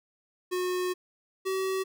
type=tone pair in turn; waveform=square; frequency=363.4 / 380.7 Hz; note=F#4 / F#4; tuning=-31 / +49 cents; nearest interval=minor second; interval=80 cents; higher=second; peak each=-28 dBFS; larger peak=neither; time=0.51-0.94 / 1.45-1.84 s; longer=first; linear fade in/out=20 ms; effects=none